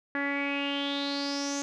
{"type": "tone with low-pass filter sweep", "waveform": "sawtooth", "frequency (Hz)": 281.8, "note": "C#4", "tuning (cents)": 29, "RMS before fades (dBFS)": -31, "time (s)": [0.15, 1.62], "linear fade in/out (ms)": 0, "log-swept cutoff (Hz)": [1800, 6600], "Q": 7.9, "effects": []}